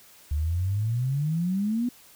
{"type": "exponential sweep", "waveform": "sine", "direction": "up", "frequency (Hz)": [71.4, 250], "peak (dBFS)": -23, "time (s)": [0.31, 1.89], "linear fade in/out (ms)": 5, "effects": ["white hiss -53 dBFS RMS until 2.15 s"]}